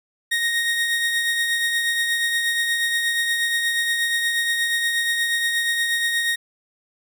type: tone with tremolo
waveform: 30% pulse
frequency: 1864.7 Hz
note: A#6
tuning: in tune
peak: -15 dBFS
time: 0.31-6.36 s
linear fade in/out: 10 ms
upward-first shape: triangle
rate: 8.4 Hz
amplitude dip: 40%
effects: none